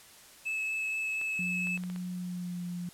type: tone with vibrato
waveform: triangle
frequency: 2600 Hz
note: E7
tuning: 24 cents flat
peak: -29 dBFS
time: 0.45-1.78 s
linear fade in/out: 20 ms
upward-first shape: sine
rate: 4.2 Hz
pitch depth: 10 cents each way
type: clicks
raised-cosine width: 0.3 ms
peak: -30 dBFS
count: 6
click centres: 1.214 / 1.671 / 1.776 / 1.837 / 1.9 / 1.961 s
type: tone with pitch glide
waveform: sine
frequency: 180.4 to 176.08 Hz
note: F#3 to F3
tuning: -44 to +14 cents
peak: -34 dBFS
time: 1.39-2.89 s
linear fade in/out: 2 ms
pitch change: -42 cents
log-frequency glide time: 2.13-2.67 s
effects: white hiss -54 dBFS RMS until 2.93 s + low-pass 12000 Hz 12 dB/octave